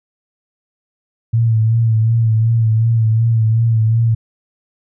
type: tone with vibrato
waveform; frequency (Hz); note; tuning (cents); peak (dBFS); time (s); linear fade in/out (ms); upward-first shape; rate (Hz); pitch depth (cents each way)
sine; 112.9; A2; +45; -10; 1.33-4.15; 10; sine; 2.7; 44
effects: none